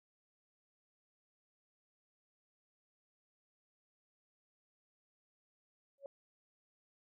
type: tone with exponential growth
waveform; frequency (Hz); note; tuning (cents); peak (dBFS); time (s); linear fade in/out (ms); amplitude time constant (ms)
sine; 556; C#5; +5; -39; 5.98-6.06; 1; 16
effects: none